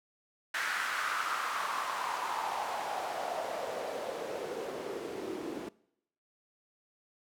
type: noise with band-pass filter sweep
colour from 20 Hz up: white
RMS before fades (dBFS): -36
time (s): 0.54-5.69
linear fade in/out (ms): 5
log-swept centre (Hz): 1600 to 320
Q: 3.6
effects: noise-tail reverb RT60 0.8 s tail -23 dB re dry